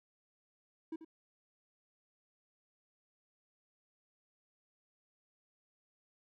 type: tone with echo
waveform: triangle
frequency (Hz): 321.9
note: E4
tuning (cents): -41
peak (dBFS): -36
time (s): 0.92-0.96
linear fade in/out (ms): 5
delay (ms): 88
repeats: 1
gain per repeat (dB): -11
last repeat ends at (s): 1.048
effects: none